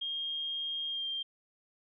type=tone with pitch glide; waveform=sine; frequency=3229 to 3185 Hz; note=G#7 to G7; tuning=-49 to +27 cents; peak=-33 dBFS; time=0.01-1.23 s; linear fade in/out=10 ms; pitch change=-24 cents; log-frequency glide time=0.89-1.06 s; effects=none